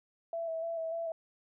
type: tone with vibrato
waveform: sine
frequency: 659.3 Hz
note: E5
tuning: in tune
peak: -33 dBFS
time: 0.33-1.12 s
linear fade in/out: 2 ms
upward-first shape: square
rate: 3.4 Hz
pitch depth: 22 cents each way
effects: none